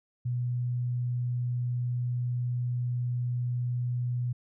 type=tone; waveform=sine; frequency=122.7 Hz; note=B2; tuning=11 cents flat; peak=-27 dBFS; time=0.25-4.33 s; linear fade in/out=10 ms; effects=none